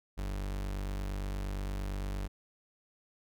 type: tone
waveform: 40% pulse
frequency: 48.68 Hz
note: G1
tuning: 11 cents flat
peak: -33 dBFS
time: 0.17-2.28 s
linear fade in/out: 20 ms
effects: none